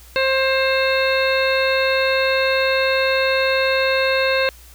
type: harmonic tone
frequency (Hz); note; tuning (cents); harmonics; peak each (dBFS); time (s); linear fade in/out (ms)
530; C5; +22; 1 / 2 / 3 / 4 / 5 / 7 / 8; -18 / -26 / -23 / -26 / -24 / -28 / -28; 0.16-4.49; 0
effects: added 60 Hz sine -43 dBFS peak until 4.74 s + white hiss -47 dBFS RMS until 4.74 s